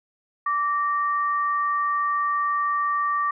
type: tone pair together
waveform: sine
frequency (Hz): 1162.1 / 1847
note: D6 / A#6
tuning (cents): -19 / -16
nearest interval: minor sixth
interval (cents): 803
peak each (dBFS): -21 / -30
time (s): 0.46-3.31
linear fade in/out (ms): 5
effects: none